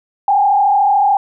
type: tone with frequency modulation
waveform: sine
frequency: 807 Hz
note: G#5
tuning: 50 cents flat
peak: -9 dBFS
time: 0.28-1.17 s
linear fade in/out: 2 ms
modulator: 33.6 Hz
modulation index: 1.1
effects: none